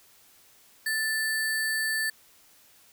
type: tone with sample-and-hold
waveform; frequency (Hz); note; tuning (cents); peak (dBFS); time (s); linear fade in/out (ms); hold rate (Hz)
sine; 1760; A6; 0; -25; 0.86-2.1; 5; 6300
effects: white hiss -58 dBFS RMS until 2.92 s